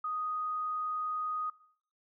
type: tone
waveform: sine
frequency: 1245 Hz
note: D#6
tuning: 1 cent sharp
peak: -32 dBFS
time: 0.04-1.5 s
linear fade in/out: 5 ms
effects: noise-tail reverb RT60 0.6 s tail -20 dB re dry